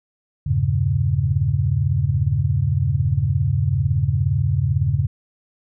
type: chord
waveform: sine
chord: E diminished seventh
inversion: none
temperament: equal with one note detuned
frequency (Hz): 82.41 / 98.91 / 116.54 / 138.59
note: E2 / G2 / Bb2 / Db3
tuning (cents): 0 / +16 / 0 / 0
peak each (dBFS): -24 / -21 / -24 / -20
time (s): 0.46-5.07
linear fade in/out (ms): 10
effects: none